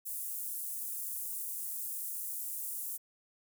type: high-pass noise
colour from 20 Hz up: pink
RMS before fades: -39 dBFS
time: 0.05-2.98 s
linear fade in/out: 20 ms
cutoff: 9600 Hz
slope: 24 dB/octave
effects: none